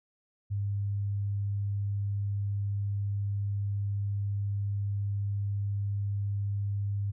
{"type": "tone", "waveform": "sine", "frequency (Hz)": 100.8, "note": "G2", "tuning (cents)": 49, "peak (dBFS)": -28, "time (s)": [0.5, 7.12], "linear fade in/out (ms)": 20, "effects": []}